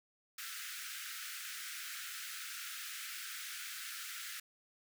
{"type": "high-pass noise", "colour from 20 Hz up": "pink", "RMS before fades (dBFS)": -45, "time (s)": [0.38, 4.4], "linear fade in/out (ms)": 5, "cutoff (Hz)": 1300, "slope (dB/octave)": 96, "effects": []}